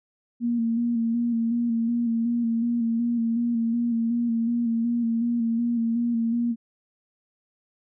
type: tone with vibrato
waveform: sine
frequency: 233.1 Hz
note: A#3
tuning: in tune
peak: -21 dBFS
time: 0.4-6.56 s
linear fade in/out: 50 ms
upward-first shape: square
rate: 2.7 Hz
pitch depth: 30 cents each way
effects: none